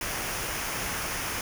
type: noise with comb filter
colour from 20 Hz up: pink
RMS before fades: -32 dBFS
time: 0.01-1.41 s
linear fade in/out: 2 ms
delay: 0.25 ms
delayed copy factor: -0.5
effects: none